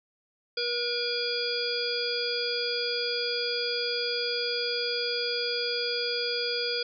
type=harmonic tone; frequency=480 Hz; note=B4; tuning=49 cents flat; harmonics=1 / 3 / 5 / 7 / 9 / 10; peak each=-32 / -37 / -37 / -35 / -39 / -31 dBFS; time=0.57-6.83 s; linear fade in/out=5 ms; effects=none